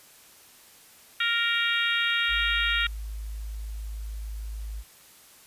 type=harmonic tone; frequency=466.2 Hz; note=A#4; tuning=in tune; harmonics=3 / 4 / 5 / 6 / 7 / 8; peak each=-28 / -29 / -30 / -31 / -31 / -32 dBFS; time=1.2-2.87 s; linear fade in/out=5 ms
type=tone; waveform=sine; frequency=53.4 Hz; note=G#1; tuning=49 cents sharp; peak=-32 dBFS; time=2.28-4.84 s; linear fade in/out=50 ms
effects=white hiss -53 dBFS RMS until 5.46 s + resampled to 32000 Hz